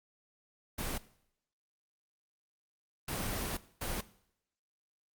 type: noise bursts at uneven times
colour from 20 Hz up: pink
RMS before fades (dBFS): -36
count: 3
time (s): 0.78-0.98 / 3.08-3.57 / 3.81-4.01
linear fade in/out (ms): 5
effects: noise-tail reverb RT60 0.7 s tail -18 dB re dry + Opus 24 kbps